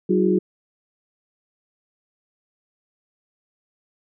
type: tone cluster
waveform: sine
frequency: 189.3 / 315.3 / 360.6 / 412 Hz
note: F#3 / D#4 / F#4 / G#4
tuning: +40 / +23 / -45 / -14 cents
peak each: -20 / -24 / -19 / -24 dBFS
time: 0.09-0.39 s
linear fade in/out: 10 ms
effects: none